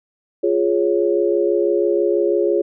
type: chord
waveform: sine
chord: Db major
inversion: first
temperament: equal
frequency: 349.2 / 415.3 / 554.4 Hz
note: F4 / Ab4 / Db5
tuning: 0 / 0 / 0 cents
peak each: -18 / -18 / -21 dBFS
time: 0.43-2.62 s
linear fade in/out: 10 ms
effects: none